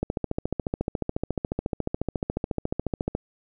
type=click train; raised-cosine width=2 ms; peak=-12 dBFS; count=45; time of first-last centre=0.03-3.151 s; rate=14.1 Hz; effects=none